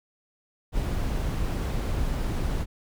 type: noise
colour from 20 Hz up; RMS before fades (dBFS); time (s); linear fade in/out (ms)
brown; -27; 0.72-2.66; 50
effects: none